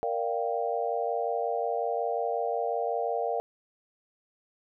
sine chord, G minor seventh, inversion first, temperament equal, 466.2 / 587.3 / 698.5 / 784 Hz, Bb4 / D5 / F5 / G5, 0 / 0 / 0 / 0 cents, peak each -31 / -34 / -31 / -34 dBFS, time 0.03-3.4 s, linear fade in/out 0 ms, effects none

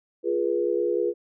sine chord, F diminished, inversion none, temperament equal with one note detuned, 349.2 / 415.3 / 485.4 Hz, F4 / Ab4 / Cb5, 0 / 0 / -30 cents, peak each -26 dBFS, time 0.23-1.14 s, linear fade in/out 50 ms, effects none

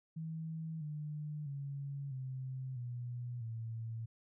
sine tone with pitch steps, 160.8 / 150.03 / 139.98 / 130.61 / 121.86 / 113.7 Hz, E3 / D3 / C#3 / C3 / B2 / A#2, -43 / +37 / +17 / -3 / -23 / -43 cents, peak -39 dBFS, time 0.16-4.06 s, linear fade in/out 10 ms, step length 650 ms, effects none

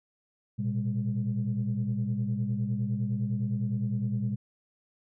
sine tone cluster, 115.6 / 125.4 / 202.2 Hz, A#2 / B2 / G#3, -14 / +27 / -46 cents, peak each -30 / -31 / -30 dBFS, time 0.58-4.36 s, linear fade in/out 20 ms, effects tanh soft clip ceiling -20 dBFS

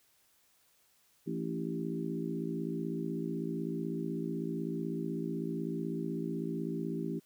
harmonic tone with a mistuned harmonic, 56 Hz, A1, 31 cents sharp, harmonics 3 / 4 / 5 / 6 / 7, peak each -38 / -39 / -40 / -41 / -41 dBFS, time 1.26-7.2 s, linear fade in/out 20 ms, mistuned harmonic 6, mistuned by -26 cents, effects white hiss -69 dBFS RMS until 7.25 s

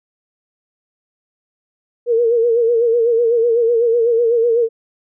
sine tone with vibrato, 466.2 Hz, A#4, in tune, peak -11 dBFS, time 2.06-4.69 s, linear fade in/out 50 ms, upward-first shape sine, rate 8 Hz, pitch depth 66 cents each way, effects none

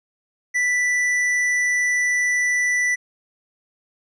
triangle tone with hard clipping, 1975.5 Hz, B6, in tune, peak -19 dBFS, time 0.54-2.96 s, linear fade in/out 20 ms, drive 11 dB, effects none

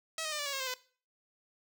5% pulse tone with pitch steps, 644 / 622.1 / 600.9 / 580.4 / 560.6 / 541.5 / 523.1 / 505.3 Hz, E5 / D#5 / D5 / D5 / C#5 / C#5 / C5 / B4, -41 / 0 / +40 / -21 / +19 / -41 / -1 / +40 cents, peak -23 dBFS, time 0.18-0.74 s, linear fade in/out 2 ms, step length 70 ms, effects noise-tail reverb RT60 0.4 s tail -18 dB re dry

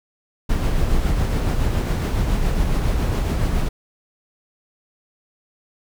brown noise with tremolo, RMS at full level -18 dBFS, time 0.49-3.69 s, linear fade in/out 10 ms, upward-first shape sine, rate 7.2 Hz, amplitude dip 30%, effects none

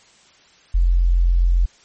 sine tone, 43.65 Hz, F1, in tune, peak -12 dBFS, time 0.74-1.66 s, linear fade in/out 10 ms, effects white hiss -52 dBFS RMS until 1.84 s + MP3 32 kbps

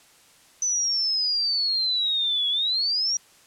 sine exponential two-way sweep, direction down then up, 6070 to 3338 to 5780 Hz, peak -21 dBFS, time 0.62-3.17 s, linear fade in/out 2 ms, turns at 2.49 s, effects white hiss -55 dBFS RMS until 3.46 s + low-pass 10000 Hz 12 dB/octave

